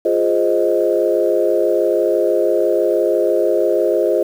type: chord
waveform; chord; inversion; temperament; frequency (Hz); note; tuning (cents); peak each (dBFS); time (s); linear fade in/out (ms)
sine; F minor seventh; none; equal; 349.2 / 415.3 / 523.3 / 622.3; F4 / Ab4 / C5 / Eb5; 0 / 0 / 0 / 0; -18; 0.05-4.23; 5
effects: tanh soft clip ceiling -2 dBFS + 7-bit